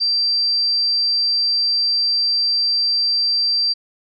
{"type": "tone", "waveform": "sine", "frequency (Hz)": 4700, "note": "D8", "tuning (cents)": 1, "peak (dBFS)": -15, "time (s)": [0, 3.74], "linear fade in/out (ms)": 20, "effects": []}